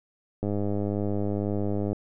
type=click train; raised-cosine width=2 ms; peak=-16 dBFS; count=154; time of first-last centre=0.43-1.93 s; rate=102 Hz; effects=none